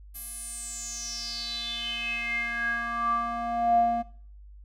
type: tone with band-pass filter sweep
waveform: square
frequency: 234.6 Hz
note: A#3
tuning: 11 cents sharp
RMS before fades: -30 dBFS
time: 0.14-4.03 s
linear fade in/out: 20 ms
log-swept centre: 12000 to 570 Hz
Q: 8.2
effects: noise-tail reverb RT60 0.5 s tail -19 dB re dry + added 50 Hz sine -45 dBFS peak until 4.64 s